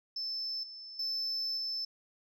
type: tone with level steps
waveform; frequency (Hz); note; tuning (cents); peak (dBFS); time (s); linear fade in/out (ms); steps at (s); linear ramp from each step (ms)
sine; 5274; E8; 0; -33 / -44 / -30 / -32; 0.16-1.85; 5; 0.63 / 0.99 / 1.57; 5
effects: tanh soft clip ceiling -30 dBFS